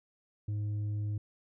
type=tone with tanh clipping; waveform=sine; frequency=104.4 Hz; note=G#2; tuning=10 cents sharp; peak=-32 dBFS; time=0.48-1.18 s; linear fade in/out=5 ms; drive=4 dB; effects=none